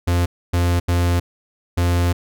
45% pulse tone bursts at uneven times, 87.31 Hz, F2, in tune, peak -15 dBFS, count 4, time 0.07-0.26 / 0.53-0.8 / 0.88-1.2 / 1.77-2.13 s, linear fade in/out 10 ms, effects none

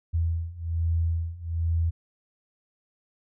sine beating tone pair, 82.41 / 83.61 Hz, E2 / E2, 0 / +25 cents, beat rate 1.2 Hz, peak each -28 / -26 dBFS, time 0.13-1.91 s, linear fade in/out 20 ms, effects none

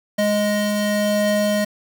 square tone pair together, 207.7 / 624 Hz, G#3 / D#5, 0 / +5 cents, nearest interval octave + perfect fifth, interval 1905 cents, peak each -21 dBFS, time 0.18-1.65 s, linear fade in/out 10 ms, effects 7-bit

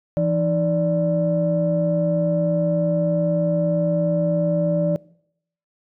sine tone cluster, 167.8 / 306.2 / 585 Hz, E3 / D#4 / D5, +31 / -28 / -7 cents, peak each -20 / -28 / -19 dBFS, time 0.17-4.96 s, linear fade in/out 0 ms, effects noise-tail reverb RT60 0.7 s tail -23 dB re dry + tanh soft clip ceiling -9 dBFS

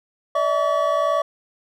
triangle tone cluster, 585 / 646 / 1136 Hz, D5 / E5 / C#6, -7 / -35 / +42 cents, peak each -20 dBFS, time 0.35-1.22 s, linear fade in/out 5 ms, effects none

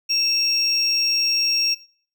triangle tone pair together, 2637 / 5576 Hz, E7 / F8, 0 / -4 cents, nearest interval octave + minor second, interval 1296 cents, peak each -24 / -16 dBFS, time 0.09-1.75 s, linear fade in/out 20 ms, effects noise-tail reverb RT60 0.5 s tail -22 dB re dry + tanh soft clip ceiling -13 dBFS

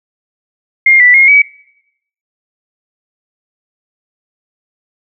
sine tone with pitch steps, 2122 / 1972 / 2145 / 2275 Hz, C7 / B6 / C7 / C#7, +24 / -3 / +42 / +44 cents, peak -3 dBFS, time 0.86-1.42 s, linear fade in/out 5 ms, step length 140 ms, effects noise-tail reverb RT60 0.8 s tail -23 dB re dry

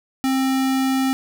square tone, 264.7 Hz, C4, 20 cents sharp, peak -18 dBFS, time 0.24-1.13 s, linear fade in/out 0 ms, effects none

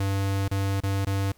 square tone with dropouts, 98 Hz, G2, in tune, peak -24 dBFS, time 0-1.32 s, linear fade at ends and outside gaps 5 ms, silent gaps 0.481-0.512 / 0.804-0.834 / 1.05-1.068 s, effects pink hiss -61 dBFS RMS until 1.37 s

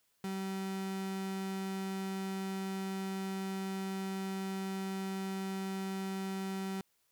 35% pulse tone, 192 Hz, G3, 36 cents flat, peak -34 dBFS, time 0.24-6.81 s, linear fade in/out 2 ms, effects white hiss -75 dBFS RMS until 7.11 s

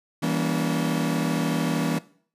40% pulse chord, E diminished seventh, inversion none, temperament just, 164.81 / 197.78 / 237.3 / 284.8 Hz, E3 / G3 / Bb3 / Db4, 0 / +16 / +31 / +47 cents, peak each -26 / -31 / -27 / -27 dBFS, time 0.22-1.99 s, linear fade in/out 10 ms, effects noise-tail reverb RT60 0.5 s tail -19 dB re dry + resampled to 32000 Hz

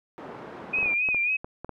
pink band-pass noise, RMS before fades -41 dBFS, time 0.18-0.94 s, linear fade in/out 0 ms, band 240 to 1200 Hz, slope 12 dB/octave
sine tone with vibrato, 2460 Hz, D#7, 20 cents flat, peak -22 dBFS, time 0.73-1.37 s, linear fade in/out 10 ms, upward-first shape sine, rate 3.7 Hz, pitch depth 67 cents each way
clicks, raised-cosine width 1 ms, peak -22 dBFS, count 8, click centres 0.787 / 0.829 / 0.859 / 1.088 / 1.146 / 1.445 / 1.646 / 1.693 s
effects none

